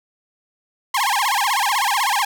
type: tone with vibrato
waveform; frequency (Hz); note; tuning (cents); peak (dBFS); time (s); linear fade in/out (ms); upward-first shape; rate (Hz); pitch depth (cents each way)
sawtooth; 932.3; A#5; 0; -13; 0.94-2.25; 5; sine; 16; 290
effects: none